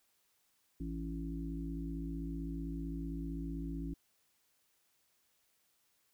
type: harmonic tone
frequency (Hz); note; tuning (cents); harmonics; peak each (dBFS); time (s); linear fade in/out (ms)
55.6; A1; +19; 1 / 3 / 5 / 6; -41 / -43 / -42 / -49; 0.8-3.94; 5
effects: white hiss -75 dBFS RMS until 6.13 s